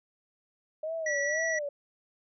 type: tone with vibrato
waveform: sine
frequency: 610 Hz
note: D#5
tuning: 34 cents flat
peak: -31 dBFS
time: 0.83-1.69 s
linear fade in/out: 5 ms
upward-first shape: sine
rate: 2 Hz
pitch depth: 130 cents each way
type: tone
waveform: square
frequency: 1942 Hz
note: B6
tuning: 30 cents flat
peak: -29 dBFS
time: 1.06-1.59 s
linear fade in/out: 5 ms
effects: resampled to 16000 Hz